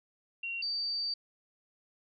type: tone pair in turn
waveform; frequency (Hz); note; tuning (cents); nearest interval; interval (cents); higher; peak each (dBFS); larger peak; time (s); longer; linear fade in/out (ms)
sine; 2750 / 4625; F7 / D8; -27 / -27; major sixth; 900; second; -34 / -31; second; 0.43-0.62 / 0.62-1.14; second; 5
effects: none